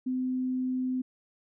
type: tone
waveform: sine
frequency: 255.9 Hz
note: C4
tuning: 38 cents flat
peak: -27 dBFS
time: 0.06-1.02 s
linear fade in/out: 10 ms
effects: none